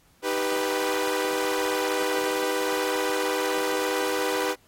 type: chord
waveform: sawtooth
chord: Eb augmented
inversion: none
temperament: equal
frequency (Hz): 311.1 / 392 / 493.9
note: Eb4 / G4 / B4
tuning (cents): 0 / 0 / 0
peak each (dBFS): -28 / -25 / -23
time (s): 0.22-4.56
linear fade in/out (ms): 50
effects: pink hiss -61 dBFS RMS until 4.67 s + AAC 48 kbps